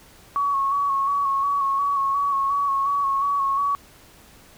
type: tone with vibrato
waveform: sine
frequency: 1113 Hz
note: C#6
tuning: 7 cents sharp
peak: -19 dBFS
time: 0.36-3.75 s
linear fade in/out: 0 ms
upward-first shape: square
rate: 2.8 Hz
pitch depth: 26 cents each way
effects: pink hiss -50 dBFS RMS until 4.57 s